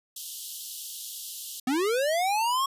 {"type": "high-pass noise", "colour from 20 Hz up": "white", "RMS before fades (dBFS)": -37, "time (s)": [0.16, 1.6], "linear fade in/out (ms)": 5, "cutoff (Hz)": 2900, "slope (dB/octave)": 96}
{"type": "linear sweep", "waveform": "square", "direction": "up", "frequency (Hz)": [242.6, 1108.7], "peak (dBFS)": -24, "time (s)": [1.67, 2.66], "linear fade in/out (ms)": 5}
{"effects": ["resampled to 32000 Hz"]}